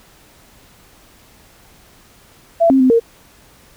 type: tone with pitch steps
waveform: sine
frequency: 670 / 266.6 / 257.8 / 461.6 Hz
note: E5 / C4 / C4 / A#4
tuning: +28 / +33 / -26 / -17 cents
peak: -8 dBFS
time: 2.6-3 s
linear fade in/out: 20 ms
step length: 100 ms
effects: pink hiss -48 dBFS RMS until 3.76 s